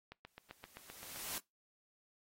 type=click train; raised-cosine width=0.3 ms; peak=-33 dBFS; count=9; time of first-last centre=0.12-1.16 s; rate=7.69 Hz
type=noise with exponential growth; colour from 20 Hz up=white; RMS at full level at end=-40 dBFS; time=0.27-1.38 s; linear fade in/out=0 ms; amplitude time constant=240 ms
effects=noise-tail reverb RT60 0.2 s tail -23 dB re dry + AAC 48 kbps